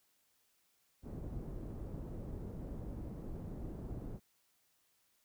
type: low-pass noise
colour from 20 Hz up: pink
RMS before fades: -44 dBFS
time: 1.02-4.2 s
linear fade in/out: 50 ms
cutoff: 370 Hz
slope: 12 dB/octave
effects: white hiss -75 dBFS RMS until 5.24 s